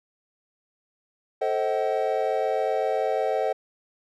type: chord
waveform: triangle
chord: A diminished seventh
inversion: none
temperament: just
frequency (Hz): 440 / 528 / 633.6 / 760.3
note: A4 / C5 / Eb5 / Gb5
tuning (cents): 0 / +16 / +31 / +47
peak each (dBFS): -26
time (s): 1.41-3.53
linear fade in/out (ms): 10
effects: none